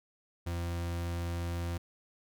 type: tone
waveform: 40% pulse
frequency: 85.8 Hz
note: F2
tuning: 30 cents flat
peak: -32 dBFS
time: 0.46-1.78 s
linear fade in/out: 10 ms
effects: none